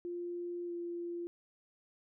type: tone with pitch glide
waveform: sine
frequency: 349.2 to 345 Hz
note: F4 to F4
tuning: 0 to -21 cents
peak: -37 dBFS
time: 0.05-1.27 s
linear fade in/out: 0 ms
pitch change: -21 cents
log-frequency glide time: 0.66-0.72 s
effects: none